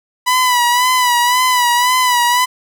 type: tone with vibrato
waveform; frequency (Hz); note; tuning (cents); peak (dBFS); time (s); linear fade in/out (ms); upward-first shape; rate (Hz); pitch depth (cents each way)
sawtooth; 987.8; B5; 0; -7; 0.26-2.46; 20; sine; 1.9; 53
effects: none